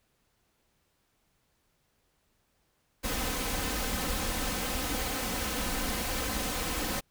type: noise with comb filter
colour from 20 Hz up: pink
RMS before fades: -32 dBFS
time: 3.03-7.01 s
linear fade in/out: 20 ms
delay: 3.9 ms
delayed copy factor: +0.6
effects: pink hiss -73 dBFS RMS until 7.1 s